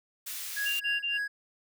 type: high-pass noise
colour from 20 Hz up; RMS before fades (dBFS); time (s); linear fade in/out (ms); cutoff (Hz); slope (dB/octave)
white; -38; 0.26-0.8; 10; 1800; 12
type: tone with tremolo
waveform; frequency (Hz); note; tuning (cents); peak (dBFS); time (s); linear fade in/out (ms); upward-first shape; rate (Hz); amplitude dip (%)
triangle; 1661.2; G#6; 0; -27; 0.56-1.28; 10; sine; 3.5; 95
type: tone bursts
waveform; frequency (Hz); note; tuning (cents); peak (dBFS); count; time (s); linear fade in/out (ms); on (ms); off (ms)
sine; 2788; F7; -4; -28; 3; 0.65-1.184; 20; 160; 27
effects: none